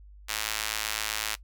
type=tone with high-pass filter; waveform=sawtooth; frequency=107.9 Hz; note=A2; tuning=33 cents flat; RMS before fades=-32 dBFS; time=0.28-1.36 s; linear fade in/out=20 ms; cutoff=1900 Hz; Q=0.6; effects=noise-tail reverb RT60 0.1 s tail -20 dB re dry + added 50 Hz sine -47 dBFS peak until 1.43 s